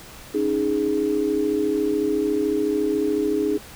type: chord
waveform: sine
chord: C# suspended second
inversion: none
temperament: equal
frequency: 277.2 / 311.1 / 415.3 Hz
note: C#4 / D#4 / G#4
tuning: 0 / 0 / 0 cents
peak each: -27 / -23 / -22 dBFS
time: 0.34-3.58 s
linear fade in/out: 10 ms
effects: pink hiss -42 dBFS RMS until 3.75 s